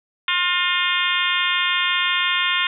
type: harmonic tone with a mistuned harmonic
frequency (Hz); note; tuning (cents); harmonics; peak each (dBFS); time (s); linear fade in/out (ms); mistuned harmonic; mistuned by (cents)
354.5; F4; +26; 3 / 4 / 5 / 6 / 7 / 8 / 9 / 10; -26 / -26 / -26 / -26 / -26 / -26 / -26 / -26; 0.28-2.67; 2; 5; +39
effects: none